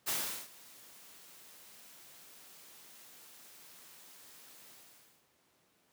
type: noise with ADSR envelope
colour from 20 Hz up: white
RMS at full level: -33 dBFS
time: 0.06-5.27 s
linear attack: 24 ms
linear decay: 390 ms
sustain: -23 dB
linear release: 560 ms
effects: pink hiss -71 dBFS RMS until 5.92 s + high-pass 150 Hz 12 dB/octave